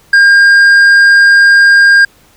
sine tone with tanh clipping, 1609 Hz, G6, 45 cents sharp, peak -3 dBFS, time 0.13-2.05 s, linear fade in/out 5 ms, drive 6 dB, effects pink hiss -46 dBFS RMS until 2.36 s

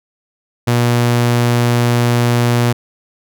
sawtooth tone, 120 Hz, B2, 49 cents flat, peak -7 dBFS, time 0.67-2.73 s, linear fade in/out 10 ms, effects none

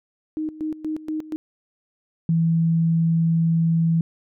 sine tone with tremolo, 311 Hz, D#4, 1 cent flat, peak -23 dBFS, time 0.37-1.36 s, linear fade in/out 0 ms, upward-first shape square, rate 4.2 Hz, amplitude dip 80%
sine tone, 164.81 Hz, E3, in tune, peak -16 dBFS, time 2.29-4.01 s, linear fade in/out 2 ms
effects none

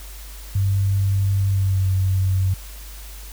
sine tone with pitch glide, 98 to 94.55 Hz, G2 to F#2, 0 to +38 cents, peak -16 dBFS, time 0.55-2.54 s, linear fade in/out 5 ms, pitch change -62 cents, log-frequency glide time 1.47-1.87 s, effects added 50 Hz sine -35 dBFS peak until 3.32 s + white hiss -42 dBFS RMS until 3.32 s

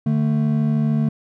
triangle tone pair together, 148.6 / 222 Hz, D3 / A3, +21 / +16 cents, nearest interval perfect fifth, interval 695 cents, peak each -17 dBFS, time 0.06-1.09 s, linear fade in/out 5 ms, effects none

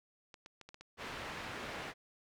clicks, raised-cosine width 0.2 ms, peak -34 dBFS, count 8, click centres 0.342 / 0.461 / 0.613 / 0.69 / 0.744 / 0.81 / 1.084 / 1.128 s
white low-pass noise, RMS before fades -44 dBFS, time 0.97-1.94 s, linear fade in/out 50 ms, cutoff 2100 Hz, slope 12 dB/octave
effects none

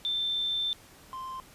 sine / triangle tone pair in turn, 3557 / 1044.8 Hz, A7 / C6, +18 / -3 cents, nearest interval octave + major sixth, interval 2121 cents, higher first, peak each -27 / -34 dBFS, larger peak first, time 0.05-0.73 / 1.13-1.4 s, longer first, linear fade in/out 0 ms, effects pink hiss -54 dBFS RMS until 1.54 s + resampled to 32000 Hz

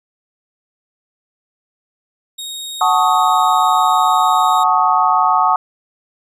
sawtooth tone, 3746 Hz, A#7, 8 cents sharp, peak -22 dBFS, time 2.38-4.64 s, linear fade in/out 10 ms
sine chord, D# half-diminished seventh, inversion first, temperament equal with one note detuned, 740 / 880 / 1108.7 / 1255.3 Hz, F#5 / A5 / C#6 / D#6, 0 / 0 / 0 / +15 cents, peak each -16 dBFS, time 2.81-5.56 s, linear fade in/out 2 ms
effects resampled to 32000 Hz

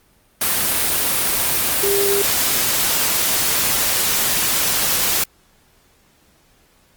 sine tone in noise, 399.3 Hz, G4, 32 cents sharp, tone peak -17 dBFS, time 1.83-2.22 s, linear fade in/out 5 ms, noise white, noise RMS -18 dBFS, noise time 0.41-5.24 s, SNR -2 dB, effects pink hiss -56 dBFS RMS until 6.96 s + Opus 32 kbps

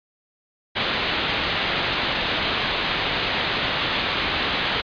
white low-pass noise, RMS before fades -24 dBFS, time 0.75-4.82 s, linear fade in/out 20 ms, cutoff 4000 Hz, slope 48 dB/octave, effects resampled to 11025 Hz

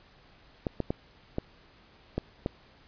clicks, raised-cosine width 2 ms, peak -15 dBFS, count 6, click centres 0.668 / 0.803 / 0.905 / 1.384 / 2.18 / 2.461 s, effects pink hiss -58 dBFS RMS until 2.87 s + resampled to 11025 Hz

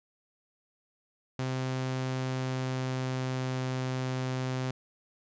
sawtooth tone with pitch glide, 130 to 129.18 Hz, C3 to C3, -11 to -22 cents, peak -26 dBFS, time 1.39-4.71 s, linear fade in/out 2 ms, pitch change -11 cents, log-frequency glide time 2.2-3.67 s, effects resampled to 16000 Hz

